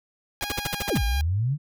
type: tone with pitch glide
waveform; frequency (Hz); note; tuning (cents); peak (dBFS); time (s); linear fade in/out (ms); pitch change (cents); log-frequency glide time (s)
10% pulse; 821 to 808.8; G#5 to G#5; -20 to -46; -22; 0.41-1.21; 0; -26; 0.6-1.04
type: noise bursts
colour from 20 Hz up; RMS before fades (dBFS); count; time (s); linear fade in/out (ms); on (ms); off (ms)
pink; -27; 8; 0.42-0.977; 5; 25; 51
type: exponential two-way sweep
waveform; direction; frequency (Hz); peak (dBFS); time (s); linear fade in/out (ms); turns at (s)
sine; down then up; 1139 to 51.8 to 156.3; -21; 0.87-1.58; 50; 1.03
effects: none